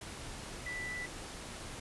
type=tone in noise; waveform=sine; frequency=1978 Hz; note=B6; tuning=2 cents sharp; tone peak=-38 dBFS; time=0.66-1.06 s; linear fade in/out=5 ms; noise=pink; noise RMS=-45 dBFS; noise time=0.01-1.8 s; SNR=+4 dB; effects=resampled to 24000 Hz